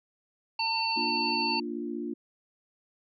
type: harmonic tone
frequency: 902 Hz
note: A5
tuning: 43 cents sharp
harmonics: 1 / 3 / 5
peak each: -30 / -32 / -30 dBFS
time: 0.59-1.6 s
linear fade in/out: 5 ms
type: chord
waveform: sine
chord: Bb major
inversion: none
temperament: equal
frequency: 233.1 / 293.7 / 349.2 Hz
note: Bb3 / D4 / F4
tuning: 0 / 0 / 0 cents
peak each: -36 dBFS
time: 0.96-2.14 s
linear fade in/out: 10 ms
effects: none